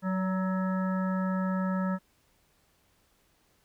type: harmonic tone with a mistuned harmonic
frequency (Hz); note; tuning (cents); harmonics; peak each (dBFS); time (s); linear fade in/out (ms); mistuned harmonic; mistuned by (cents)
186.8; F#3; +17; 1 / 3 / 5 / 7 / 9 / 10; -27 / -37 / -40 / -38 / -43 / -53; 0.02-1.99; 50; 3; +24
effects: pink hiss -68 dBFS RMS until 3.64 s